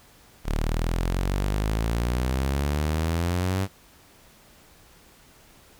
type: exponential sweep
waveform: sawtooth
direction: up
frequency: 36.18 to 98 Hz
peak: -19 dBFS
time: 0.44-3.68 s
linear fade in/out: 50 ms
effects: pink hiss -54 dBFS RMS until 5.79 s